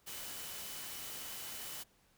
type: tone in noise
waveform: sine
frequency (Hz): 2992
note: F#7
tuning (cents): +19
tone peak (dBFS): -55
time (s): 0.06-1.84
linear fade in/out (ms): 20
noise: white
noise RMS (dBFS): -45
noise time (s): 0.06-1.84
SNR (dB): -13
effects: pink hiss -70 dBFS RMS until 2.17 s